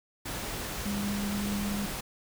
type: tone in noise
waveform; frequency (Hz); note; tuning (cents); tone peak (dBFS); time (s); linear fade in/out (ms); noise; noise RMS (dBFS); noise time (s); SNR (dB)
sine; 203.2; G#3; -38; -30; 0.85-1.86; 10; pink; -36; 0.25-2.01; +3
effects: none